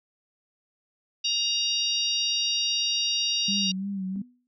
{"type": "harmonic tone", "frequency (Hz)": 938, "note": "A#5", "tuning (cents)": 11, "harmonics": [3, 4, 5, 6], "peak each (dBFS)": [-28, -28, -30, -31], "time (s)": [1.24, 3.72], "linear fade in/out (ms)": 10}
{"type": "tone with vibrato", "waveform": "sine", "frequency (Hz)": 193.6, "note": "G3", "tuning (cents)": -21, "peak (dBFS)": -28, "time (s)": [3.48, 4.22], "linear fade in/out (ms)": 5, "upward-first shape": "sine", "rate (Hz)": 3, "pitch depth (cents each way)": 60}
{"type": "tone with exponential decay", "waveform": "sine", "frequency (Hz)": 246.9, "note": "B3", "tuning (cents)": 0, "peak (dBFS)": -36, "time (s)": [4.16, 4.47], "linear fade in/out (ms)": 0, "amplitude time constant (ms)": 66}
{"effects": []}